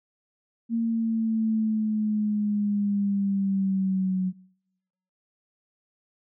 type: linear sweep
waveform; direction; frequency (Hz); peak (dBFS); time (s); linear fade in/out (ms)
sine; down; 230.7 to 184.5; -22; 0.69-4.33; 50
effects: noise-tail reverb RT60 0.9 s tail -26 dB re dry